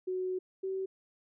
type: tone pair in turn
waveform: sine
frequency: 370 / 381.7 Hz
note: F#4 / G4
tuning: 0 / -46 cents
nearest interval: minor second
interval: 54 cents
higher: second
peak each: -31 / -32 dBFS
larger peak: first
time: 0.07-0.39 / 0.63-0.86 s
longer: first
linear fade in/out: 10 ms
effects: none